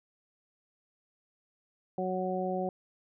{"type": "harmonic tone", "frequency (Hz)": 185, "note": "F#3", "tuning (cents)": 0, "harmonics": [1, 2, 3, 4], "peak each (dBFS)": [-35, -35, -35, -35], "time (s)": [1.98, 2.69], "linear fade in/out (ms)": 2, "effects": []}